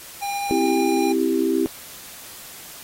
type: tone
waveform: square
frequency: 804 Hz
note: G5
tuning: 44 cents sharp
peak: -25 dBFS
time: 0.21-1.13 s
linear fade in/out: 20 ms
type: chord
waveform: sine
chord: C major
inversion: none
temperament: equal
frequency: 261.6 / 329.6 / 392 Hz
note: C4 / E4 / G4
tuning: 0 / 0 / 0 cents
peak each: -23 / -21 / -22 dBFS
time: 0.51-1.66 s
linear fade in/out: 0 ms
effects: white hiss -40 dBFS RMS until 2.83 s + AAC 48 kbps